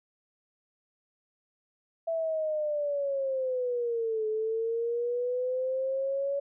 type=linear two-way sweep; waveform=sine; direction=down then up; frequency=664 to 430.5 to 564 Hz; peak=-27 dBFS; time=2.07-6.4 s; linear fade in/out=10 ms; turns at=4.27 s; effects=none